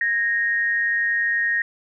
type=tone pair together; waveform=sine; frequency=1652.9 / 1864.7 Hz; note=G#6 / A#6; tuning=-9 / 0 cents; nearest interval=major second; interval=209 cents; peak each=-27 / -19 dBFS; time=0.01-1.62 s; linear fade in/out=2 ms; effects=none